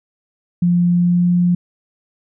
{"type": "tone with pitch glide", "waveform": "sine", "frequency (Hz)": [175, 176.42], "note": ["F3", "F3"], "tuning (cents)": [4, 18], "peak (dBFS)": -11, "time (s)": [0.62, 1.55], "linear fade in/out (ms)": 5, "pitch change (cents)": 14, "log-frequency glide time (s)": [0.91, 1.3], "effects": []}